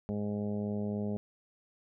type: harmonic tone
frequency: 103.5 Hz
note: G#2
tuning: 5 cents flat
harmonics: 1 / 2 / 3 / 4 / 5 / 6 / 7 / 8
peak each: -39 / -33 / -49 / -40 / -45 / -45 / -54 / -55 dBFS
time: 0.09-1.17 s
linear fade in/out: 0 ms
effects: none